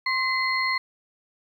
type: tone cluster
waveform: sine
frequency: 1055 / 2045 / 4263 Hz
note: C6 / C7 / C8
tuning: +14 / -40 / +32 cents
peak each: -27 / -24 / -30 dBFS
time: 0.06-0.78 s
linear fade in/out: 5 ms
effects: 9-bit